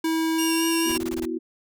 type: tone with pitch glide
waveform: square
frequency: 323.4 to 330.6 Hz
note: E4 to E4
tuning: -33 to +5 cents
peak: -22 dBFS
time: 0.04-0.97 s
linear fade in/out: 5 ms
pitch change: +38 cents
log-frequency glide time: 0.33-0.71 s
type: tone with vibrato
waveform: 15% pulse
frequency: 2794 Hz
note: F7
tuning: in tune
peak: -19 dBFS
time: 0.38-0.98 s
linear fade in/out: 10 ms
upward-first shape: sine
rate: 4.5 Hz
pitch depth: 22 cents each way
type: chord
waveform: sine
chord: B suspended fourth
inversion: none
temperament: equal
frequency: 246.9 / 329.6 / 370 Hz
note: B3 / E4 / F#4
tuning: 0 / 0 / 0 cents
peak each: -32 / -28 / -31 dBFS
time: 0.85-1.39 s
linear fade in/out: 20 ms
type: noise bursts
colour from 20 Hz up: pink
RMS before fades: -36 dBFS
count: 7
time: 0.89-1.254 s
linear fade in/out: 2 ms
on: 34 ms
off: 21 ms
effects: none